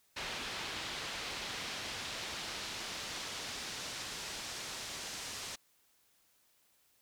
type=noise with band-pass filter sweep; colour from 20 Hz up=brown; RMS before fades=-42 dBFS; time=0.16-5.56 s; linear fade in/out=10 ms; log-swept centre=3500 to 6300 Hz; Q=1; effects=white hiss -71 dBFS RMS until 7.01 s